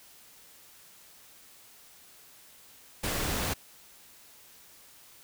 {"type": "noise", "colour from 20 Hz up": "pink", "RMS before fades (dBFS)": -31, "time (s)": [3.03, 3.54], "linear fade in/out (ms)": 10, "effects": ["white hiss -55 dBFS RMS until 5.23 s"]}